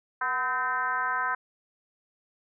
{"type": "tone with frequency modulation", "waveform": "sine", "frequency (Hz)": 1281, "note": "E6", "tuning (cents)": -50, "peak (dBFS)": -25, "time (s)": [0.21, 1.35], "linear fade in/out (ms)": 5, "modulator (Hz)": 267, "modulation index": 1.6, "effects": []}